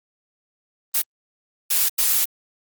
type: noise bursts at uneven times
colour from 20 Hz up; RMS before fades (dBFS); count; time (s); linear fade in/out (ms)
blue; -19; 3; 0.94-1.02 / 1.7-1.89 / 1.98-2.25; 10
effects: Opus 24 kbps